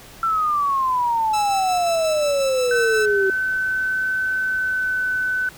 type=exponential sweep; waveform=sine; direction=down; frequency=1353 to 380.7 Hz; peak=-17 dBFS; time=0.23-3.3 s; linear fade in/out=2 ms
type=tone with tremolo; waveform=10% pulse; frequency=1318.5 Hz; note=E6; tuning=in tune; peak=-18 dBFS; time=1.33-3.06 s; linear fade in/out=10 ms; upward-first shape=square; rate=5.6 Hz; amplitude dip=25%
type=tone with pitch glide; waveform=sine; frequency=1522 to 1509.7 Hz; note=F#6 to F#6; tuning=+48 to +34 cents; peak=-19 dBFS; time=2.71-5.49 s; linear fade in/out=2 ms; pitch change=-14 cents; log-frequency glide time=4.43-5.04 s
effects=pink hiss -43 dBFS RMS until 5.57 s